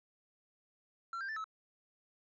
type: tone with pitch steps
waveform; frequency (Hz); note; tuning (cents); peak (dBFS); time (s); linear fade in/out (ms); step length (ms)
triangle; 1359 / 1584 / 1764 / 1297; F6 / G6 / A6 / E6; -48 / +18 / +4 / -28; -36; 1.13-1.442; 2; 78
effects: resampled to 16000 Hz

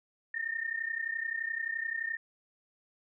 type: tone pair together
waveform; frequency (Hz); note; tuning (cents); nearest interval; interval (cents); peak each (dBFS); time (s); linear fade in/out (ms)
sine; 1805 / 1836.6; A6 / A#6; +44 / -26; unison; 30; -35 / -35; 0.34-2.17; 5
effects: none

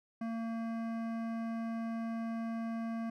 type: tone with hard clipping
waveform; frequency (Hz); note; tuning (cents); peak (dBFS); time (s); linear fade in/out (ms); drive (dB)
sine; 227.8; A#3; -40; -37; 0.21-3.1; 5; 14
effects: none

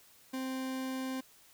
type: tone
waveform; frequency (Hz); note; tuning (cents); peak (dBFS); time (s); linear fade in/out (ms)
40% pulse; 261.6; C4; 0; -34; 0.33-1.21; 10
effects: white hiss -61 dBFS RMS until 1.53 s

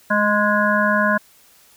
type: harmonic tone with a mistuned harmonic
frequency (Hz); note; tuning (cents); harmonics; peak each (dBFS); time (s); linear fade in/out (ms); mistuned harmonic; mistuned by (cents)
207.7; G#3; 0; 1 / 3 / 5 / 7 / 8; -21 / -21 / -21 / -21 / -21; 0.1-1.18; 10; 1; +16
effects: white hiss -52 dBFS RMS until 1.76 s

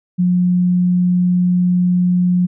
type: tone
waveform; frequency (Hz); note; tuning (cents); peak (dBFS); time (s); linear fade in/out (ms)
sine; 179.2; F3; +45; -11; 0.18-2.47; 20
effects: none

